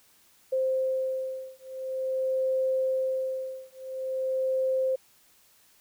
sine beating tone pair, 523 / 523.47 Hz, C5 / C5, -1 / +1 cents, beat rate 0.47 Hz, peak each -29 dBFS, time 0.52-4.96 s, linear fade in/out 10 ms, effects white hiss -61 dBFS RMS until 5.8 s

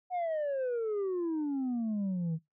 sine exponential sweep, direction down, 741 to 155.56 Hz, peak -27 dBFS, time 0.1-2.39 s, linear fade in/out 50 ms, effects noise-tail reverb RT60 0.2 s tail -21 dB re dry + tanh soft clip ceiling -29 dBFS

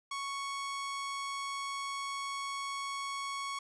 sawtooth tone, 1108.7 Hz, C#6, in tune, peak -32 dBFS, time 0.11-3.59 s, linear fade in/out 5 ms, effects resampled to 22050 Hz + 11-bit

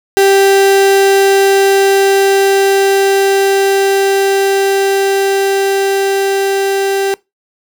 35% pulse tone with level ramp, 392 Hz, G4, in tune, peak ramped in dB -4 to -10 dBFS, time 0.17-7.14 s, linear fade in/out 0 ms, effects noise-tail reverb RT60 0.2 s tail -22 dB re dry

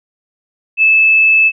sine tone, 2617 Hz, E7, 13 cents flat, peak -6 dBFS, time 0.77-1.52 s, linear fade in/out 50 ms, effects none

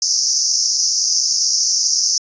pink band-pass noise, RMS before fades -17 dBFS, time 0.02-2.18 s, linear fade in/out 2 ms, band 5000 to 6400 Hz, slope 96 dB/octave, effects resampled to 16000 Hz

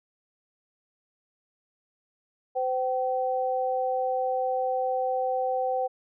sine tone pair together, 513 / 768.4 Hz, C5 / G5, -34 / -35 cents, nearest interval perfect fifth, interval 699 cents, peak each -27 dBFS, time 2.55-5.88 s, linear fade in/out 20 ms, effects none

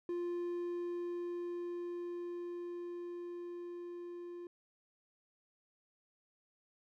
triangle tone with level ramp, 349.2 Hz, F4, in tune, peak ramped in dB -33 to -42 dBFS, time 0.09-4.47 s, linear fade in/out 2 ms, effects none

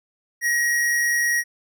square tone with amplitude modulation, 1895 Hz, A#6, 28 cents sharp, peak -18 dBFS, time 0.41-1.44 s, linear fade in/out 50 ms, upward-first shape sine, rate 140 Hz, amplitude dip 25%, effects none

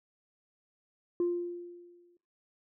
sine tone with exponential decay, 349.2 Hz, F4, in tune, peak -23 dBFS, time 1.2-2.17 s, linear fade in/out 2 ms, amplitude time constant 210 ms, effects noise-tail reverb RT60 0.4 s tail -21 dB re dry + tanh soft clip ceiling -23 dBFS

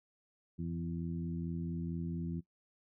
harmonic tone with a mistuned harmonic, 84.4 Hz, E2, 41 cents sharp, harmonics 1 / 2 / 3 / 4, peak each -43 / -37 / -44 / -47 dBFS, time 0.58-2.41 s, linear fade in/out 20 ms, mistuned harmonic 1, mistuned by +44 cents, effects noise-tail reverb RT60 0.1 s tail -18 dB re dry

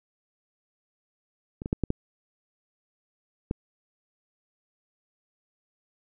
clicks, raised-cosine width 3 ms, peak -22 / -18 / -11 / -12 / -12 / -14 dBFS, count 6, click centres 1.619 / 1.659 / 1.729 / 1.837 / 1.904 / 3.511 s, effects none

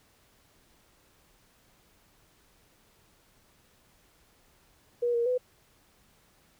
sine tone with pitch steps, 480.5 / 470 / 501 Hz, B4 / A#4 / B4, -48 / +14 / +25 cents, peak -24 dBFS, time 5.02-5.38 s, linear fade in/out 10 ms, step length 120 ms, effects pink hiss -64 dBFS RMS until 6.59 s

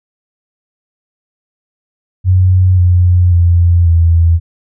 sine tone with pitch steps, 92.3 / 89.31 / 86.42 / 83.62 Hz, F#2 / F2 / F2 / E2, -4 / +39 / -18 / +25 cents, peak -5 dBFS, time 2.24-4.4 s, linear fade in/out 50 ms, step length 540 ms, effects none

